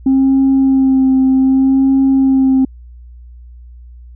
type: tone with vibrato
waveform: sine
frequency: 266 Hz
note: C4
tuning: 29 cents sharp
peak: -6 dBFS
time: 0.06-2.65 s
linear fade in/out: 5 ms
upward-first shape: sine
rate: 0.65 Hz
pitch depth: 20 cents each way
effects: tanh soft clip ceiling -5 dBFS + added 60 Hz sine -33 dBFS peak until 4.15 s